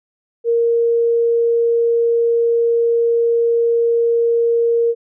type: tone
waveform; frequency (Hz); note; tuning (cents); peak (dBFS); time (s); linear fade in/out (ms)
sine; 466.2; A#4; 0; -12; 0.44-4.95; 50
effects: none